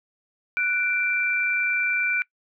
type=tone pair together; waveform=sine; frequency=1481 / 2351 Hz; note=F#6 / D7; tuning=+1 / +1 cents; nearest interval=minor sixth; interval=800 cents; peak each=-25 / -23 dBFS; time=0.57-2.22 s; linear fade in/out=0 ms; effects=noise-tail reverb RT60 0.1 s tail -23 dB re dry